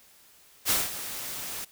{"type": "noise with ADSR envelope", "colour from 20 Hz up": "white", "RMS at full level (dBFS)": -23, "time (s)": [0.65, 1.65], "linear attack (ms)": 51, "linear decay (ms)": 190, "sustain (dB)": -13, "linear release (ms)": 11, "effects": ["white hiss -57 dBFS RMS until 1.71 s"]}